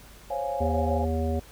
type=chord; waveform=sine; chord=Db major seventh; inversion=third; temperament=equal; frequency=523.3 / 554.4 / 698.5 / 830.6 Hz; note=C5 / Db5 / F5 / Ab5; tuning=0 / 0 / 0 / 0 cents; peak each=-35 / -31 / -33 / -32 dBFS; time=0.3-1.05 s; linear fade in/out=10 ms
type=harmonic tone; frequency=80.2 Hz; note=E2; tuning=47 cents flat; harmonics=1 / 3 / 5 / 7 / 9; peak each=-26 / -31 / -33 / -34 / -36 dBFS; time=0.6-1.4 s; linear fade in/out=10 ms
effects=added 50 Hz sine -51 dBFS peak until 1.51 s + pink hiss -51 dBFS RMS until 1.51 s